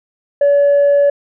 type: tone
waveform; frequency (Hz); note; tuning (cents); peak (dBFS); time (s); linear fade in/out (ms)
sine; 570; C#5; +48; -6; 0.41-1.1; 5
effects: tanh soft clip ceiling -6 dBFS